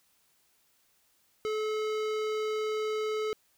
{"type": "tone with hard clipping", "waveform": "sine", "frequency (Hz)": 431.1, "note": "A4", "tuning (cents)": -35, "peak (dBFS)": -31, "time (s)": [1.45, 3.33], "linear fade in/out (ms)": 0, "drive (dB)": 18, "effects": ["white hiss -69 dBFS RMS until 3.57 s"]}